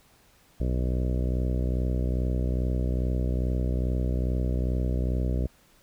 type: harmonic tone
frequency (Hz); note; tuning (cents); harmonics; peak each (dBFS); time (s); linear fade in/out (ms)
62.4; B1; +19; 1 / 2 / 3 / 4 / 5 / 6 / 7 / 8 / 9 / 10; -25 / -31 / -35 / -37 / -39 / -41 / -42 / -43 / -44 / -45; 0.6-5.47; 5
effects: pink hiss -60 dBFS RMS until 5.82 s